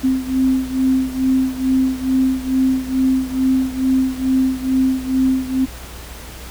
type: beating tone pair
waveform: sine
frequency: 260.7 / 263 Hz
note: C4 / C4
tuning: -6 / +9 cents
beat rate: 2.3 Hz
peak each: -16 / -19 dBFS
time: 0.03-5.66 s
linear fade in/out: 20 ms
effects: added 60 Hz sine -34 dBFS peak until 6.5 s + pink hiss -36 dBFS RMS until 6.5 s